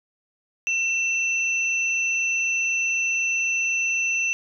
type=tone pair together; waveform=sine; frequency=2688 / 6034 Hz; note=E7 / F#8; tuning=+33 / +33 cents; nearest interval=octave + major second; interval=1400 cents; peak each=-21 / -31 dBFS; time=0.67-4.33 s; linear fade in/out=0 ms; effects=none